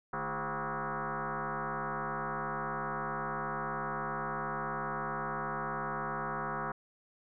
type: tone with frequency modulation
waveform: sine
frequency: 151.5 Hz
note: D#3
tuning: 46 cents flat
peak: -33 dBFS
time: 0.13-6.72 s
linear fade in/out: 5 ms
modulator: 186 Hz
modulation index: 7.5
effects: none